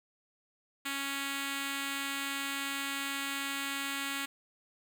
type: tone with notch filter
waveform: 5% pulse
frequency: 277.2 Hz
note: C#4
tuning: in tune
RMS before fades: -36 dBFS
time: 0.85-4.26 s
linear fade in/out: 10 ms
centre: 620 Hz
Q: 0.77
effects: none